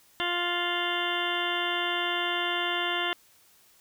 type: harmonic tone with a mistuned harmonic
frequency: 350 Hz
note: F4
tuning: 4 cents sharp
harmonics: 1 / 2 / 3 / 4 / 5 / 6 / 8 / 9 / 10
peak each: -35 / -35 / -35 / -35 / -35 / -35 / -35 / -35 / -35 dBFS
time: 0.2-3.13 s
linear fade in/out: 0 ms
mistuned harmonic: 9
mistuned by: -33 cents
effects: white hiss -60 dBFS RMS until 3.8 s